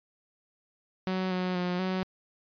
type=tone with pitch steps; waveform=sawtooth; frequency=186.6 / 183 / 179 / 186.6 Hz; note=F#3 / F#3 / F3 / F#3; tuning=+15 / -19 / +43 / +15 cents; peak=-24 dBFS; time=1.07-2.03 s; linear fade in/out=0 ms; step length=240 ms; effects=resampled to 11025 Hz